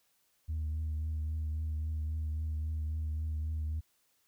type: tone with vibrato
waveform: sine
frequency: 77.78 Hz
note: D#2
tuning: in tune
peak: -30 dBFS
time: 0.48-3.81 s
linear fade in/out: 20 ms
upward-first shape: triangle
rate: 3.7 Hz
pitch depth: 28 cents each way
effects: tanh soft clip ceiling -30 dBFS + white hiss -73 dBFS RMS until 4.27 s